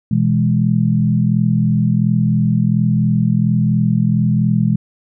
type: chord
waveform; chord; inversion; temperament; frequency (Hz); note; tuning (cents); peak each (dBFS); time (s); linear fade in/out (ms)
sine; E major; second; equal; 123.47 / 164.81 / 207.7; B2 / E3 / G#3; 0 / 0 / 0; -16; 0.11-4.76; 5
effects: none